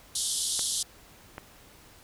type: band-pass noise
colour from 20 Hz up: white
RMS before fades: -30 dBFS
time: 0.15-0.83 s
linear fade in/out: 5 ms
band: 3100 to 11000 Hz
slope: 96 dB/octave
type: clicks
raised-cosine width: 0.5 ms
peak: -22 dBFS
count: 2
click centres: 0.593 / 1.381 s
effects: pink hiss -54 dBFS RMS until 2.03 s